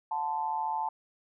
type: tone with amplitude modulation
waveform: sine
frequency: 880 Hz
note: A5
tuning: in tune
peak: -25 dBFS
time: 0.11-0.89 s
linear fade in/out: 5 ms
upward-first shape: sine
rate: 154 Hz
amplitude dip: 80%
effects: none